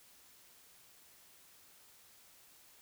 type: silence
effects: white hiss -62 dBFS RMS until 2.81 s